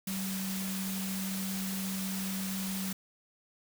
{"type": "tone in noise", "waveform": "sine", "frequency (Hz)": 191.3, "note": "G3", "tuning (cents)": -42, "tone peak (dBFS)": -34, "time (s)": [0.07, 2.93], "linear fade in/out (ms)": 5, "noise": "white", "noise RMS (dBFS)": -39, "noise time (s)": [0.07, 2.93], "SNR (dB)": 2, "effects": []}